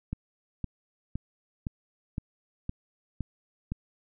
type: click train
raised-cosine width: 5 ms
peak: -19 dBFS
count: 8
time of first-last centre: 0.13-3.72 s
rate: 1.95 Hz
effects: none